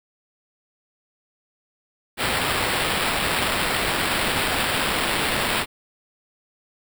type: noise with sample-and-hold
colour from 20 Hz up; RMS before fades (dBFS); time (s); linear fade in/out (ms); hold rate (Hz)
blue; -23; 2.17-5.66; 50; 6300
effects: none